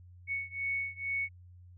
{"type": "beating tone pair", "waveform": "sine", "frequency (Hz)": [2217, 2219.2], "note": ["C#7", "C#7"], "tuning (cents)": [0, 1], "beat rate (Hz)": 2.2, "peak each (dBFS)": [-35, -36], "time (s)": [0.27, 1.29], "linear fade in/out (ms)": 50, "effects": ["added 89 Hz sine -51 dBFS peak until 1.77 s"]}